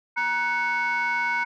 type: tone cluster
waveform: sine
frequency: 948 / 1491 / 2208 Hz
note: A#5 / F#6 / C#7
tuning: +29 / +13 / -7 cents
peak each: -25 dBFS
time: 0.16-1.45 s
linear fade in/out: 20 ms
effects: tanh soft clip ceiling -18 dBFS